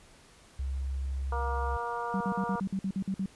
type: tone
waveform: sine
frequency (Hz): 67.2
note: C2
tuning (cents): +47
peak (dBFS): -30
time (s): 0.59-1.77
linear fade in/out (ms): 5
type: harmonic tone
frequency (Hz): 236.7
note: A#3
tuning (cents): +27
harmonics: 2 / 3 / 4 / 5 / 6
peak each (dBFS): -38 / -39 / -35 / -38 / -42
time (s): 1.32-2.6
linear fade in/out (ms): 2
type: tone bursts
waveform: sine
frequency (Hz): 192.1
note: G3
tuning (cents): -35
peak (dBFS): -28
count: 10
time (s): 2.14-3.259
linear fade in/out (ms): 2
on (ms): 66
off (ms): 51
effects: pink hiss -57 dBFS RMS until 3.35 s + resampled to 24000 Hz